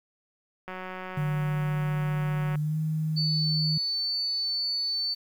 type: click train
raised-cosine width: 0.5 ms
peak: -23 dBFS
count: 348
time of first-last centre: 0.68-2.556 s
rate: 185 Hz
type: tone with pitch glide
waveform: sine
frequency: 150 to 156.46 Hz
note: D3 to D#3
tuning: +37 to +10 cents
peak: -25 dBFS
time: 1.17-3.78 s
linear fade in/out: 5 ms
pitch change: +73 cents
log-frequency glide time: 2.59-2.78 s
type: tone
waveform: sine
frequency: 4499 Hz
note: C#8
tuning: 25 cents sharp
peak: -26 dBFS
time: 3.16-5.15 s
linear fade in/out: 20 ms
effects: 9-bit